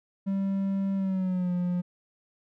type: tone with pitch glide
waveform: triangle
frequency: 195.1 to 177.88 Hz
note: G3 to F3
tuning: -8 to +32 cents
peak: -23 dBFS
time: 0.26-1.82 s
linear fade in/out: 20 ms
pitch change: -160 cents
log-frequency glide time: 0.95-1.52 s
effects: none